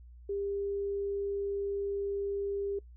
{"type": "tone", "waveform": "sine", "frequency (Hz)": 399.9, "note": "G4", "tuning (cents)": 35, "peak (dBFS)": -31, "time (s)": [0.29, 2.79], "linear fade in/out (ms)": 5, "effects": ["noise-tail reverb RT60 0.1 s tail -22 dB re dry", "added 60 Hz sine -49 dBFS peak until 2.96 s"]}